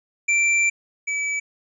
square tone pair in turn, 2349 / 2297 Hz, D7 / D7, 0 / -39 cents, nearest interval unison, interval 39 cents, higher first, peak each -17 / -23 dBFS, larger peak first, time 0.28-0.7 / 1.07-1.4 s, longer first, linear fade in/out 10 ms, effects resampled to 22050 Hz

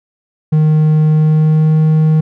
triangle tone with pitch glide, 154.6 to 156.49 Hz, D#3 to D#3, -11 to +10 cents, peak -5 dBFS, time 0.52-2.21 s, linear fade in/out 10 ms, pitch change +21 cents, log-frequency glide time 1.1-1.78 s, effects none

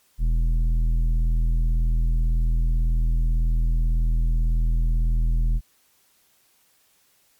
triangle tone with tanh clipping, 40.92 Hz, E1, 12 cents flat, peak -19 dBFS, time 0.18-5.61 s, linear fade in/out 50 ms, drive 13 dB, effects white hiss -62 dBFS RMS until 7.39 s + MP3 96 kbps

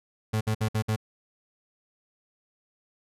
35% pulse tone bursts, 108.9 Hz, A2, 17 cents flat, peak -22 dBFS, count 5, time 0.33-0.962 s, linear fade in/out 10 ms, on 80 ms, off 58 ms, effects resampled to 32000 Hz

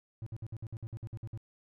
triangle tone bursts, 111.5 Hz, A2, 23 cents sharp, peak -35 dBFS, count 12, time 0.22-1.375 s, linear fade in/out 0 ms, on 44 ms, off 57 ms, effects none

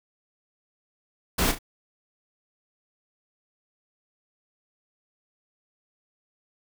pink noise with echo, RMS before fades -23 dBFS, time 1.38-1.52 s, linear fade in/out 10 ms, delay 34 ms, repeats 2, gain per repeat -9 dB, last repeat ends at 1.588 s, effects none

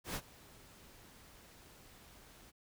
pink noise with ADSR envelope, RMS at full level -38 dBFS, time 0.04-2.52 s, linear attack 110 ms, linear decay 58 ms, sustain -21 dB, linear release 29 ms, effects none

